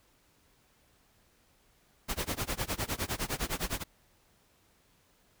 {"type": "noise with tremolo", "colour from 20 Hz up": "pink", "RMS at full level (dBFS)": -31, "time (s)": [2.08, 3.84], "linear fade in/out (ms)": 20, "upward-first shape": "sine", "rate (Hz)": 9.8, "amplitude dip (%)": 95, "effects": ["pink hiss -67 dBFS RMS until 5.4 s"]}